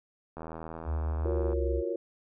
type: click train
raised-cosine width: 1 ms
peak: -26 dBFS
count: 95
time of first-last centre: 0.37-1.53 s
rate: 81 Hz
type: tone with pitch glide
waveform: sine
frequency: 74.2 to 66.87 Hz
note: D2 to C2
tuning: +18 to +38 cents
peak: -28 dBFS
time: 0.84-1.83 s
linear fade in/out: 50 ms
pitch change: -180 cents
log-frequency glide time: 1.28-1.67 s
type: chord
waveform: sine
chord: Gb major seventh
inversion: third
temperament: equal with one note detuned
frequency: 346 / 370 / 466.2 / 554.4 Hz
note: F4 / Gb4 / Bb4 / Db5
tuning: -16 / 0 / 0 / 0 cents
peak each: -34 / -36 / -34 / -36 dBFS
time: 1.25-1.96 s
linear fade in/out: 5 ms
effects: none